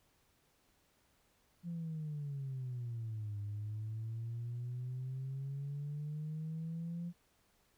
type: exponential two-way sweep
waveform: sine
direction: down then up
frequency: 174.2 to 101.8 to 174.2 Hz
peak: -37 dBFS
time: 1.63-7.13 s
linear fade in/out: 50 ms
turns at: 3.39 s
effects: tanh soft clip ceiling -35 dBFS + pink hiss -73 dBFS RMS until 7.77 s